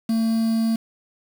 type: tone with quantisation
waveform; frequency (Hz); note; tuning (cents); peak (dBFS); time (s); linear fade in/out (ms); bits
triangle; 225.3; A3; +41; -16; 0.09-0.76; 5; 6
effects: none